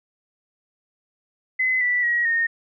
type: tone with pitch steps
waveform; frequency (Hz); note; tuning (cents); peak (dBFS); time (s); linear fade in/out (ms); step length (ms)
sine; 2032 / 1967.3 / 1904.7 / 1844.1; B6 / B6 / A#6 / A#6; +49 / -7 / +37 / -19; -18; 1.59-2.47; 10; 220
effects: none